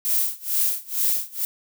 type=noise with tremolo; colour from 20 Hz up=violet; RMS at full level=-20 dBFS; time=0.05-1.45 s; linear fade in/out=0 ms; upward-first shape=sine; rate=2.2 Hz; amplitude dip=95%; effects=none